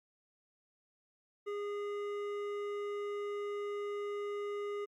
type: tone with hard clipping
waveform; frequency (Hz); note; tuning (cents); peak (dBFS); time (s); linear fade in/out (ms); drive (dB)
sine; 410; G#4; -22; -38; 1.46-4.86; 20; 11
effects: Opus 48 kbps